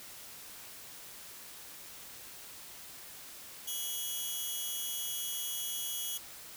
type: tone pair together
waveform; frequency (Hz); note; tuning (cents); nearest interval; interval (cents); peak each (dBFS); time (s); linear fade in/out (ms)
10% pulse; 2960 / 3322; F#7 / G#7; 0 / 0; major second; 200; -33 / -28; 3.67-6.18; 10
effects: white hiss -49 dBFS RMS until 6.56 s